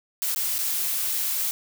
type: noise with dropouts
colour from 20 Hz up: blue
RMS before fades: -26 dBFS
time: 0.22-1.51 s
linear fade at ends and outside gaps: 0 ms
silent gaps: 0.347-0.36 / 0.582-0.588 s
effects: none